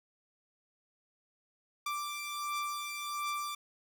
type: beating tone pair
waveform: sawtooth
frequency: 1174.7 / 1176.1 Hz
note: D6 / D6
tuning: 0 / +2 cents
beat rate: 1.4 Hz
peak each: -37 / -33 dBFS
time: 1.86-3.55 s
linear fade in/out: 5 ms
effects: none